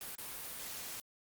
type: noise with dropouts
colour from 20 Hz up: white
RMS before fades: -44 dBFS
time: 0.01-1 s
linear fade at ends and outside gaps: 1 ms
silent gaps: 0.153-0.183 s
effects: Opus 32 kbps